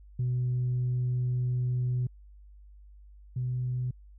sine tone pair in turn, 124.8 / 125.5 Hz, B2 / B2, +19 / +28 cents, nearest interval unison, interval 9 cents, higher second, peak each -24 / -27 dBFS, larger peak first, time 0.19-2.07 / 3.36-3.91 s, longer first, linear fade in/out 5 ms, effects tanh soft clip ceiling -23 dBFS + added 50 Hz sine -49 dBFS peak until 4.18 s

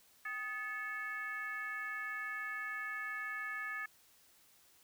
sine tone with frequency modulation, 1727 Hz, A6, 33 cents flat, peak -38 dBFS, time 0.25-3.86 s, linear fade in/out 5 ms, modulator 472 Hz, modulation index 0.91, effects white hiss -66 dBFS RMS until 4.83 s

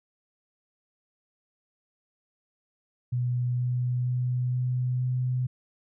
sine tone with pitch steps, 123.3 / 124.09 / 124.88 / 125.67 / 126.47 Hz, B2 / B2 / B2 / B2 / B2, -2 / +9 / +20 / +31 / +42 cents, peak -24 dBFS, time 3.12-5.47 s, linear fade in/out 10 ms, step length 470 ms, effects none

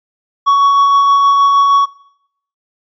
triangle tone with tremolo, 1119 Hz, C#6, 16 cents sharp, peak -4 dBFS, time 0.46-1.86 s, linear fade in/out 20 ms, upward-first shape sine, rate 6.4 Hz, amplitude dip 25%, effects noise-tail reverb RT60 0.7 s tail -19 dB re dry + resampled to 16000 Hz

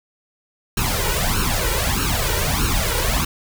pink noise with flanger, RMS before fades -20 dBFS, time 0.77-3.25 s, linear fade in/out 5 ms, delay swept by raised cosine 0.72 to 2.12 ms, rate 1.6 Hz, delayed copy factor +0.9, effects none

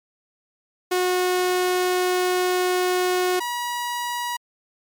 sawtooth tone pair in turn, 363.8 / 964.5 Hz, F#4 / B5, -29 / -41 cents, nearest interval octave + perfect fourth, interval 1688 cents, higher second, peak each -15 / -21 dBFS, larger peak first, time 0.91-3.4 / 3.4-4.37 s, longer first, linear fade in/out 10 ms, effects MP3 96 kbps

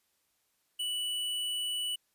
square tone, 2960 Hz, F#7, in tune, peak -32 dBFS, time 0.79-1.96 s, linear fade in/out 10 ms, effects white hiss -75 dBFS RMS until 2.14 s + resampled to 32000 Hz

